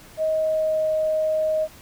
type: tone with pitch glide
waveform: sine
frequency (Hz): 630 to 625.3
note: D#5 to D#5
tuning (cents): +21 to +8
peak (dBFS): -19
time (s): 0.17-1.68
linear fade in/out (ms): 50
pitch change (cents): -13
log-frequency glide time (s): 0.39-0.88
effects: pink hiss -47 dBFS RMS until 1.81 s